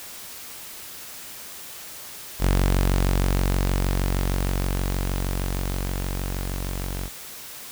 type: tone with level ramp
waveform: sawtooth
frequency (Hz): 46.39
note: F#1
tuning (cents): +5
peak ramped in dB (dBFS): -13 to -24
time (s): 2.39-7.1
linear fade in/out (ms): 50
effects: white hiss -39 dBFS RMS until 7.71 s